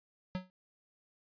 square tone with exponential decay, 184.4 Hz, F#3, 6 cents flat, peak -31 dBFS, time 0.35-0.5 s, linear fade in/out 0 ms, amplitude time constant 32 ms, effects resampled to 11025 Hz

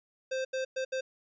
square tone bursts at uneven times, 523 Hz, C5, 1 cent flat, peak -31 dBFS, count 4, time 0.31-0.45 / 0.53-0.65 / 0.76-0.85 / 0.92-1.01 s, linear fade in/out 10 ms, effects resampled to 16000 Hz

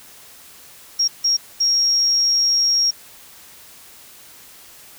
sine tone bursts at uneven times, 5588 Hz, F8, in tune, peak -14 dBFS, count 3, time 0.99-1.08 / 1.24-1.37 / 1.6-2.91 s, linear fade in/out 10 ms, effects white hiss -44 dBFS RMS until 4.98 s

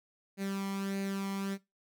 sawtooth tone with flanger, 196 Hz, G3, in tune, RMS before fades -36 dBFS, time 0.37-1.58 s, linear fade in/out 50 ms, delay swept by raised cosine 0.45 to 0.95 ms, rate 1.6 Hz, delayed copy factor +0.6, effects noise-tail reverb RT60 0.2 s tail -18 dB re dry

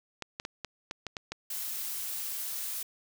clicks, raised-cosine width 0.2 ms, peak -19 dBFS, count 8, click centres 0.223 / 0.399 / 0.451 / 0.647 / 0.911 / 1.067 / 1.168 / 1.32 s
blue noise, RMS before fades -36 dBFS, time 1.5-2.83 s, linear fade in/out 5 ms
effects none

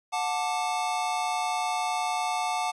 square chord, D major, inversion first, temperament equal with one note detuned, 729.4 / 880 / 1174.7 Hz, F#5 / A5 / D6, -25 / 0 / 0 cents, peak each -30 / -31 / -35 dBFS, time 0.12-2.72 s, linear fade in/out 20 ms, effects resampled to 24000 Hz + 10-bit

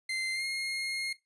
30% pulse tone with pitch glide, 2080 to 2141 Hz, C7 to C7, -11 to +39 cents, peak -29 dBFS, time 0.09-1.13 s, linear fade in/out 5 ms, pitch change +50 cents, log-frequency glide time 0.33-0.44 s, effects noise-tail reverb RT60 0.2 s tail -18 dB re dry + resampled to 24000 Hz

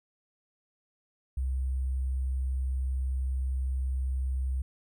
sine tone with sample-and-hold, 65.2 Hz, C2, 5 cents flat, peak -27 dBFS, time 1.37-4.62 s, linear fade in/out 5 ms, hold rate 8820 Hz, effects none

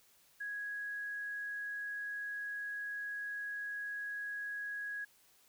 sine tone, 1661.2 Hz, G#6, in tune, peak -38 dBFS, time 0.4-5.05 s, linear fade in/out 10 ms, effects white hiss -67 dBFS RMS until 5.48 s

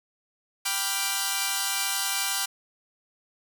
5% pulse chord, G dominant seventh, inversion none, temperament equal, 784 / 987.8 / 1174.7 / 1396.9 Hz, G5 / B5 / D6 / F6, 0 / 0 / 0 / 0 cents, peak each -18 / -20 / -21 / -19 dBFS, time 0.65-2.46 s, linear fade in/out 10 ms, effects none

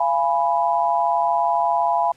sine chord, F diminished, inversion none, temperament equal with one note detuned, 685.7 / 830.6 / 987.8 Hz, F5 / Ab5 / Cb6, -32 / 0 / 0 cents, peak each -21 dBFS, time 0-2.12 s, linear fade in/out 5 ms, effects pink hiss -55 dBFS RMS until 2.16 s + low-pass 9000 Hz 12 dB/octave

